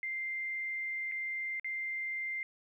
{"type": "tone with dropouts", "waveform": "sine", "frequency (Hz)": 2093, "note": "C7", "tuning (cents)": 0, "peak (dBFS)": -34, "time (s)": [0.03, 2.43], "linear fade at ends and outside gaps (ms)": 1, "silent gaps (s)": [[1.115, 1.12], [1.597, 1.645]], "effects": ["12-bit"]}